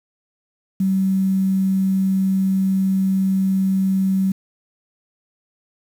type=tone with quantisation; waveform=sine; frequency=191.3 Hz; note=G3; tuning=42 cents flat; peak=-15 dBFS; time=0.8-4.32 s; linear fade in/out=5 ms; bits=7; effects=none